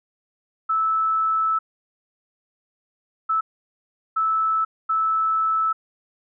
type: tone bursts at uneven times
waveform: sine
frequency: 1310 Hz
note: E6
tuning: 11 cents flat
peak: -18 dBFS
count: 4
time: 0.69-1.59 / 3.29-3.41 / 4.16-4.65 / 4.89-5.73 s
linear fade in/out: 10 ms
effects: none